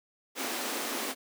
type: high-pass noise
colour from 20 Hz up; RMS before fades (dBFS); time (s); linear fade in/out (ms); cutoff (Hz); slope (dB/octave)
pink; -34; 0.35-1.15; 50; 230; 48
effects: none